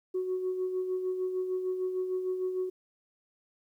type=tone with tremolo; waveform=sine; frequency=370 Hz; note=F#4; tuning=in tune; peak=-26 dBFS; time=0.14-2.7 s; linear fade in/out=10 ms; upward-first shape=sine; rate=6.6 Hz; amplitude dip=50%; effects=tanh soft clip ceiling -24 dBFS + 11-bit